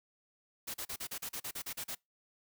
white noise bursts, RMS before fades -40 dBFS, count 12, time 0.67-1.952 s, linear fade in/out 10 ms, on 72 ms, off 38 ms, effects noise-tail reverb RT60 0.2 s tail -26 dB re dry

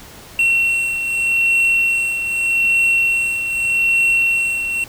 triangle beating tone pair, 2721 / 2721.82 Hz, F7 / F7, -46 / -45 cents, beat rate 0.82 Hz, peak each -13 / -21 dBFS, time 0.39-4.84 s, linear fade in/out 2 ms, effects pink hiss -39 dBFS RMS until 4.88 s

